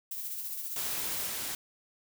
violet noise with tremolo, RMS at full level -36 dBFS, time 0.11-1.27 s, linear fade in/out 5 ms, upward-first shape sine, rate 15 Hz, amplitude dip 40%
white noise, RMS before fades -36 dBFS, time 0.76-1.55 s, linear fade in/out 2 ms
effects none

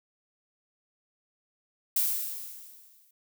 violet noise with exponential decay, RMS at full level -24 dBFS, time 1.96-3.11 s, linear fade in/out 5 ms, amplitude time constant 250 ms, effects none

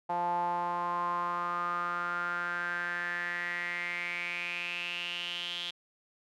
sawtooth tone with band-pass filter sweep, 174.61 Hz, F3, in tune, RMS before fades -34 dBFS, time 0.09-5.71 s, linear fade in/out 10 ms, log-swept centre 820 to 3300 Hz, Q 7.5, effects none

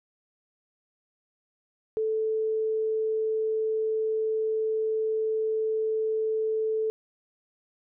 sine tone, 438.5 Hz, A4, 6 cents flat, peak -24 dBFS, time 1.97-6.9 s, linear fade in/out 0 ms, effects none

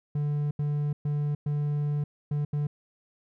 triangle tone bursts at uneven times, 146.83 Hz, D3, in tune, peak -23 dBFS, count 6, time 0.15-0.51 / 0.59-0.93 / 1.05-1.35 / 1.46-2.04 / 2.31-2.45 / 2.53-2.67 s, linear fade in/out 5 ms, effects none

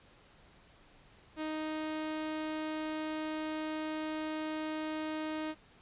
sawtooth tone, 311.1 Hz, D#4, in tune, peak -31 dBFS, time 1.36-5.55 s, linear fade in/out 50 ms, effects pink hiss -61 dBFS RMS until 5.81 s + resampled to 8000 Hz

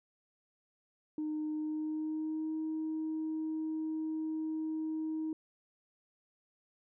sine tone with pitch glide, 306.7 to 315.1 Hz, D#4 to D#4, -25 to +22 cents, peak -32 dBFS, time 1.18-5.33 s, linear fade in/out 2 ms, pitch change +47 cents, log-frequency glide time 1.53-2.55 s, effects tanh soft clip ceiling -30 dBFS

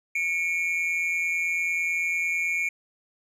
triangle tone pair together, 2215 / 2384 Hz, C#7 / D7, -2 / +25 cents, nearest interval minor second, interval 127 cents, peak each -25 / -25 dBFS, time 0.15-2.69 s, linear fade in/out 5 ms, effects resampled to 32000 Hz

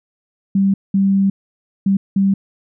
sine tone bursts at uneven times, 195.5 Hz, G3, 4 cents flat, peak -11 dBFS, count 4, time 0.55-0.74 / 0.94-1.3 / 1.86-1.97 / 2.16-2.34 s, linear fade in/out 5 ms, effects none

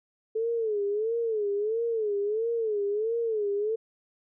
sine tone with vibrato, 433.6 Hz, A4, 25 cents flat, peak -25 dBFS, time 0.35-3.76 s, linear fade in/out 10 ms, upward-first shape sine, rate 1.5 Hz, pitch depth 130 cents each way, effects none

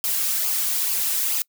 blue noise with flanger, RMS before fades -23 dBFS, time 0.04-1.42 s, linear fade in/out 0 ms, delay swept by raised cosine 0.51 to 3.01 ms, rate 2.3 Hz, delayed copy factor -0.55, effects noise-tail reverb RT60 0.1 s tail -26 dB re dry

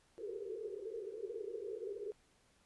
pink band-pass noise, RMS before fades -44 dBFS, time 0.18-2.12 s, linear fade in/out 0 ms, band 380 to 470 Hz, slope 96 dB/octave, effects pink hiss -71 dBFS RMS until 2.65 s + resampled to 24000 Hz

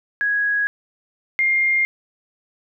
sine tone pair in turn, 1661.2 / 2117 Hz, G#6 / C7, 0 / +20 cents, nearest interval major third, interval 420 cents, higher second, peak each -17 / -15 dBFS, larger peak second, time 0.21-0.67 / 1.39-1.85 s, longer neither, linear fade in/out 0 ms, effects none

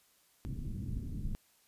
pink low-pass noise, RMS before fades -38 dBFS, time 0.45-1.35 s, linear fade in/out 0 ms, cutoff 240 Hz, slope 24 dB/octave, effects white hiss -68 dBFS RMS until 1.67 s + resampled to 32000 Hz

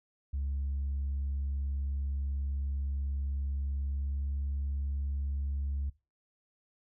sine tone with pitch glide, 69.3 to 69.86 Hz, C#2 to C#2, 0 to +14 cents, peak -29 dBFS, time 0.33-5.9 s, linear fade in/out 10 ms, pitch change +14 cents, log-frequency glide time 3.77-4.24 s, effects noise-tail reverb RT60 0.3 s tail -22 dB re dry + tanh soft clip ceiling -28 dBFS

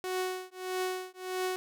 sawtooth tone with tremolo, 370 Hz, F#4, in tune, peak -25 dBFS, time 0.04-1.56 s, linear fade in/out 0 ms, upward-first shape triangle, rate 1.6 Hz, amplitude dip 100%, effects none

